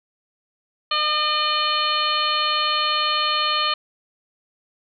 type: harmonic tone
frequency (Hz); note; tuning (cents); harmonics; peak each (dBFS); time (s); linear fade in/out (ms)
606; D#5; -46; 1 / 2 / 3 / 4 / 5 / 6 / 7; -33 / -22 / -32 / -29 / -24 / -31 / -26; 0.91-3.74; 5
effects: none